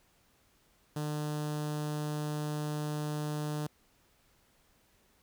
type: tone with notch filter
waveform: sawtooth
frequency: 150 Hz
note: D3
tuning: 37 cents sharp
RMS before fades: -35 dBFS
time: 0.96-3.67 s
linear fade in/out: 5 ms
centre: 2200 Hz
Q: 1.5
effects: pink hiss -68 dBFS RMS until 5.22 s